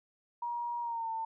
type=tone with pitch glide; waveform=sine; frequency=951 to 898.7 Hz; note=A#5 to A5; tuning=+34 to +36 cents; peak=-33 dBFS; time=0.42-1.25 s; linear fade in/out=5 ms; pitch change=-98 cents; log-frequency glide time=0.81-1.1 s; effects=none